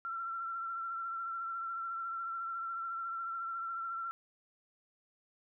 sine tone with vibrato, 1354 Hz, E6, 46 cents sharp, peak -36 dBFS, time 0.05-4.11 s, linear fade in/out 0 ms, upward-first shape sine, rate 14 Hz, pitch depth 31 cents each way, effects none

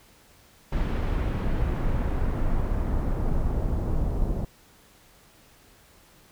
brown noise with low-pass filter sweep, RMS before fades -25 dBFS, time 0.72-4.45 s, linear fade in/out 5 ms, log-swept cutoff 3300 to 670 Hz, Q 0.76, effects pink hiss -56 dBFS RMS until 6.31 s

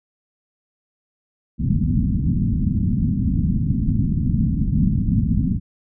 white low-pass noise, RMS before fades -19 dBFS, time 1.58-5.6 s, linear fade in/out 50 ms, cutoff 240 Hz, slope 48 dB/octave, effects none

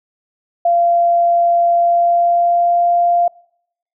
sine tone with pitch glide, 689 to 695.4 Hz, F5 to F5, -24 to -8 cents, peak -10 dBFS, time 0.65-3.28 s, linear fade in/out 5 ms, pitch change +16 cents, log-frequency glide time 1.74-2.89 s, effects noise-tail reverb RT60 0.7 s tail -25 dB re dry

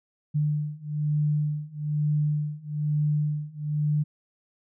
sine beating tone pair, 149 / 150.1 Hz, D3 / D3, +25 / +38 cents, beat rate 1.1 Hz, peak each -27 / -26 dBFS, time 0.34-4.04 s, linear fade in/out 20 ms, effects none

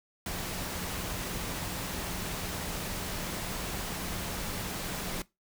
sine tone in noise, 181.6 Hz, F#3, 32 cents flat, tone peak -43 dBFS, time 0.26-5.22 s, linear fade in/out 2 ms, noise pink, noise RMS -36 dBFS, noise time 0.26-5.22 s, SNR -10 dB, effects noise-tail reverb RT60 0.2 s tail -20 dB re dry

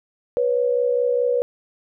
sine tone pair together, 489.6 / 554.4 Hz, B4 / C#5, -15 / 0 cents, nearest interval major second, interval 215 cents, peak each -18 / -23 dBFS, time 0.37-1.42 s, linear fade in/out 0 ms, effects none

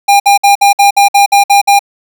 square tone bursts, 804 Hz, G5, 44 cents sharp, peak -4 dBFS, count 10, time 0.08-1.793 s, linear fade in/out 10 ms, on 120 ms, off 57 ms, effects none

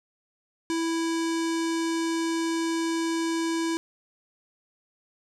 square tone with low-pass filter, 329.6 Hz, E4, in tune, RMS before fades -27 dBFS, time 0.7-3.77 s, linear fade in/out 0 ms, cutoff 7600 Hz, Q 1.6, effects none

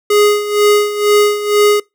square tone with tremolo, 415.3 Hz, G#4, in tune, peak -7 dBFS, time 0.1-1.8 s, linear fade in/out 5 ms, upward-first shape sine, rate 2.1 Hz, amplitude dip 75%, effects noise-tail reverb RT60 0.2 s tail -24 dB re dry

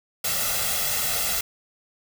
white noise with comb filter, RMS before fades -25 dBFS, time 0.24-1.41 s, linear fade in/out 5 ms, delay 1.5 ms, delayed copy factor +0.75, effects none

